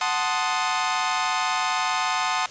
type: chord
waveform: sawtooth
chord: F# diminished seventh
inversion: none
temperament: equal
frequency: 740 / 880 / 1046.5 / 1244.5 Hz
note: F#5 / A5 / C6 / Eb6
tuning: 0 / 0 / 0 / 0 cents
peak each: -24 dBFS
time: 0.01-2.46 s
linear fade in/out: 2 ms
effects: white hiss -41 dBFS RMS until 2.5 s + resampled to 16000 Hz